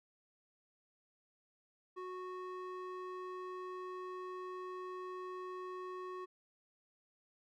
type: tone with band-pass filter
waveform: square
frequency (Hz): 367.9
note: F#4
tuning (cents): -10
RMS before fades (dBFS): -45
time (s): 1.96-6.26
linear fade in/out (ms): 20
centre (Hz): 780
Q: 7.4
effects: none